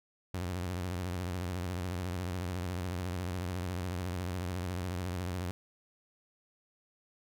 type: tone with vibrato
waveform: sawtooth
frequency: 90 Hz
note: F#2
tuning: 47 cents flat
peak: -30 dBFS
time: 0.34-5.51 s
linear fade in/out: 0 ms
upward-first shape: sine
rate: 14 Hz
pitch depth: 100 cents each way
effects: none